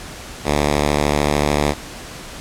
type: tone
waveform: 5% pulse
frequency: 73.42 Hz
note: D2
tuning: in tune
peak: -4 dBFS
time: 0.44-1.75 s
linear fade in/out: 50 ms
effects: pink hiss -34 dBFS RMS until 2.4 s + low-pass 10000 Hz 12 dB/octave